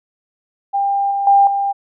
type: tone with level steps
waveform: sine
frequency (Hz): 797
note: G5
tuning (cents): +28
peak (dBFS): -14 / -16 / -7 / -15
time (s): 0.73-1.73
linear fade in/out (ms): 20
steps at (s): 1.11 / 1.27 / 1.47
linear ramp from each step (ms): 2
effects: none